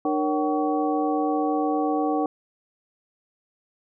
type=tone cluster; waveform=sine; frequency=300.9 / 468.5 / 557 / 761 / 1126 Hz; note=D4 / A#4 / C#5 / F#5 / C#6; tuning=+42 / +9 / +8 / +48 / +27 cents; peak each=-24 / -28 / -32 / -26 / -33 dBFS; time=0.05-2.26 s; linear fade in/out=2 ms; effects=none